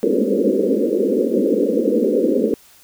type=band-pass noise; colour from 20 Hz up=white; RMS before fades=-17 dBFS; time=0.03-2.54 s; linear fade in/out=0 ms; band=200 to 530 Hz; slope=96 dB/octave; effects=white hiss -49 dBFS RMS until 2.83 s